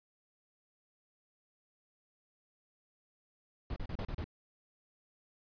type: noise bursts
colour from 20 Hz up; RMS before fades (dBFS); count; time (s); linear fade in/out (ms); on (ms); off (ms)
brown; -38; 6; 3.7-4.242; 2; 62; 34
effects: resampled to 11025 Hz